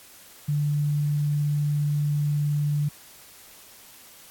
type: tone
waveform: sine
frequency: 146.83 Hz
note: D3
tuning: in tune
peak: -21 dBFS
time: 0.48-2.89 s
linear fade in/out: 10 ms
effects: white hiss -49 dBFS RMS until 4.3 s + AAC 64 kbps